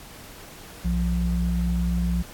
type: tone pair together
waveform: sine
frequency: 61.7 / 174.51 Hz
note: B1 / F3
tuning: -1 / -1 cents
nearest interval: octave + tritone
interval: 1800 cents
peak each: -23 / -24 dBFS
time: 0.84-2.23 s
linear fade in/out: 20 ms
effects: pink hiss -44 dBFS RMS until 2.33 s + AAC 64 kbps